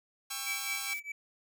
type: chord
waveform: 5% pulse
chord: C# diminished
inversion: second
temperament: just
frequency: 798.3 / 1108.7 / 1330.5 Hz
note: G5 / C#6 / E6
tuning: +31 / 0 / +16 cents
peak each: -29 dBFS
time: 0.3-0.94 s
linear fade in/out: 10 ms
type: tone with tremolo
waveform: triangle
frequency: 2300 Hz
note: D7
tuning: 37 cents flat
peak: -30 dBFS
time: 0.46-1.12 s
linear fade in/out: 5 ms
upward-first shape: triangle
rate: 4.8 Hz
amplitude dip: 100%
type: noise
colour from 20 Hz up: blue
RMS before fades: -47 dBFS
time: 0.46-1 s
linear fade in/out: 10 ms
effects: none